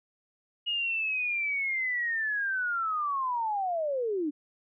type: linear sweep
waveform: sine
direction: down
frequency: 2883 to 280 Hz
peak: -27 dBFS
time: 0.66-4.31 s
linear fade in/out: 20 ms
effects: none